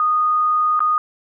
sine tone with dropouts, 1235 Hz, D#6, 13 cents flat, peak -14 dBFS, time 0-0.98 s, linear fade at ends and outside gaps 1 ms, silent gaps 0.793-0.804 s, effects none

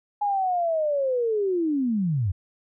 sine linear sweep, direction down, 835 to 84 Hz, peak -21 dBFS, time 0.21-2.32 s, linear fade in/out 10 ms, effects none

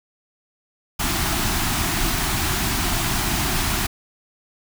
pink band-stop noise, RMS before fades -22 dBFS, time 0.99-3.87 s, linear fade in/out 10 ms, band 390 to 640 Hz, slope 96 dB/octave, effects none

